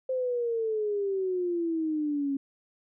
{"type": "exponential sweep", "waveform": "sine", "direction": "down", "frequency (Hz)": [523.3, 273], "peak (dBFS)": -26, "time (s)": [0.09, 2.37], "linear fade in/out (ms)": 5, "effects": []}